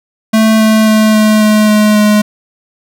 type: tone with pitch steps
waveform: square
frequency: 220 / 218.4 / 216.7 / 215.1 / 213.5 / 211.9 / 210.3 Hz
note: A3 / A3 / A3 / A3 / G#3 / G#3 / G#3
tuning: 0 / -13 / -26 / -39 / +48 / +35 / +22 cents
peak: -6 dBFS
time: 0.33-2.22 s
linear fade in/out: 10 ms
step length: 270 ms
effects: none